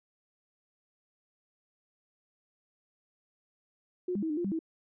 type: tone with pitch steps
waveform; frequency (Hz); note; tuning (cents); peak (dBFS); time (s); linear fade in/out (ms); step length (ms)
sine; 361.5 / 203.3 / 320.9 / 300.8 / 347.9 / 197.2 / 323.7; F#4 / G#3 / E4 / D4 / F4 / G3 / E4; -40 / -37 / -46 / +42 / -7 / +11 / -31; -29; 4.08-4.591; 5; 73
effects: none